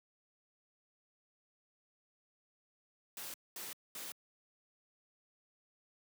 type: noise bursts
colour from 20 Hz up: white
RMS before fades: -45 dBFS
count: 3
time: 3.17-4.12 s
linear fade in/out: 2 ms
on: 170 ms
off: 220 ms
effects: high-pass 150 Hz 12 dB/octave